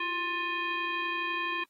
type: tone with frequency modulation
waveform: sine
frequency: 1769 Hz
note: A6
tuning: 9 cents sharp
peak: -29 dBFS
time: 0-1.64 s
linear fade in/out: 5 ms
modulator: 714 Hz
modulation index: 1.6
effects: white hiss -74 dBFS RMS until 1.69 s + AAC 48 kbps